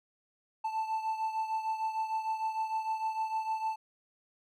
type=beating tone pair; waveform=triangle; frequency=880 / 886.6 Hz; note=A5 / A5; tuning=0 / +13 cents; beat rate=6.6 Hz; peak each=-30 / -36 dBFS; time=0.64-3.76 s; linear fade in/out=10 ms; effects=none